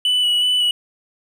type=tone with vibrato; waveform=triangle; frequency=2960 Hz; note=F#7; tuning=in tune; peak=-13 dBFS; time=0.05-0.71 s; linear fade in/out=2 ms; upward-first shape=square; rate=2.7 Hz; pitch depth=14 cents each way; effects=none